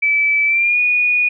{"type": "tone with pitch glide", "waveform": "sine", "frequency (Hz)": [2308, 2459], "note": ["D7", "D#7"], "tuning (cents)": [-31, -21], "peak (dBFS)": -12, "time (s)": [0.02, 1.29], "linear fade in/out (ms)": 10, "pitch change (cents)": 110, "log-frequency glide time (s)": [0.46, 0.79], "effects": []}